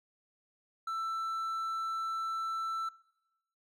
triangle tone with hard clipping, 1330 Hz, E6, 15 cents sharp, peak -34 dBFS, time 0.87-2.89 s, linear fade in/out 5 ms, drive 6 dB, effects noise-tail reverb RT60 0.9 s tail -20 dB re dry

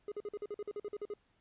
triangle tone bursts, 414 Hz, G#4, 5 cents flat, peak -35 dBFS, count 13, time 0.08-1.138 s, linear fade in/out 2 ms, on 38 ms, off 47 ms, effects pink hiss -73 dBFS RMS until 1.4 s + resampled to 8000 Hz

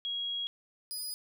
sine / 20% pulse tone pair in turn, 3300 / 4954 Hz, G#7 / D#8, -12 / -8 cents, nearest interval perfect fifth, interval 704 cents, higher second, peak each -32 / -30 dBFS, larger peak second, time 0.05-0.47 / 0.91-1.14 s, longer first, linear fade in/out 0 ms, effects none

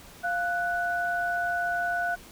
sine tone pair together, 698.5 / 1482.2 Hz, F5 / F#6, 0 / +3 cents, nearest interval octave + minor second, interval 1303 cents, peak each -28 dBFS, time 0.23-2.16 s, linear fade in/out 20 ms, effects pink hiss -49 dBFS RMS until 2.31 s

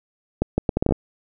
accelerating click train, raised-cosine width 2 ms, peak -5 dBFS, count 9, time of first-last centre 0.42-0.923 s, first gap 160 ms, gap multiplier 0.7, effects none

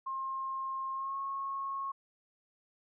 sine tone with pitch glide, 1066 to 1092.2 Hz, C6 to C#6, +32 to -26 cents, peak -34 dBFS, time 0.06-1.92 s, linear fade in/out 10 ms, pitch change +42 cents, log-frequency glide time 0.93-1.17 s, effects none

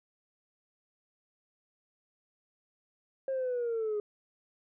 sine linear sweep, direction down, 539 to 412.2 Hz, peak -28 dBFS, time 3.28-4 s, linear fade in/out 2 ms, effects tanh soft clip ceiling -27 dBFS

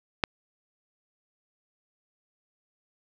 click, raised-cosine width 0.3 ms, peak -6 dBFS, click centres 0.238 s, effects none

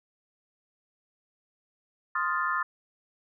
sine chord, F dominant seventh, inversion second, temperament equal, 1046.5 / 1244.5 / 1396.9 / 1760 Hz, C6 / Eb6 / F6 / A6, 0 / 0 / 0 / 0 cents, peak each -31 / -30 / -32 / -32 dBFS, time 2.15-2.63 s, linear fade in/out 5 ms, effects none

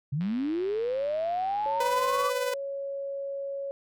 sine linear sweep, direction up, 129.9 to 1162 Hz, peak -26 dBFS, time 0.12-2.3 s, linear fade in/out 10 ms
click train, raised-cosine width 0.3 ms, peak -30 dBFS, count 217, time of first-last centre 0.21-2.248 s, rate 106 Hz
sine tone, 554.4 Hz, C#5, in tune, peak -31 dBFS, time 1.66-3.71 s, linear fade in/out 0 ms
sawtooth tone with tremolo, 499.8 Hz, B4, 21 cents sharp, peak -22 dBFS, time 1.8-2.54 s, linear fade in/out 5 ms, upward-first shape triangle, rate 18 Hz, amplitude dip 50%
effects none

